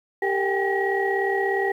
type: tone cluster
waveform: sine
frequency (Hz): 392.7 / 455.6 / 776 / 813 / 1908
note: G4 / A#4 / G5 / G#5 / A#6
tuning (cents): +3 / -40 / -18 / -37 / +40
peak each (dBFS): -23 / -30 / -28 / -30 / -26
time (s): 0.22-1.72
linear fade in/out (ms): 5
effects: tanh soft clip ceiling -11 dBFS + 9-bit